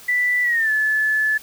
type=tone with pitch glide; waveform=sine; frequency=1975.5 to 1729.7 Hz; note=B6 to A6; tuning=0 to -30 cents; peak=-16 dBFS; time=0.08-1.38 s; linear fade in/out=10 ms; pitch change=-230 cents; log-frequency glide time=0.43-0.71 s; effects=white hiss -43 dBFS RMS until 1.42 s